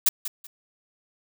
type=noise with echo; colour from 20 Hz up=blue; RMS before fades=-18 dBFS; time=0.06-0.09 s; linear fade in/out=5 ms; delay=190 ms; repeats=2; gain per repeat=-12 dB; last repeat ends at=0.47 s; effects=none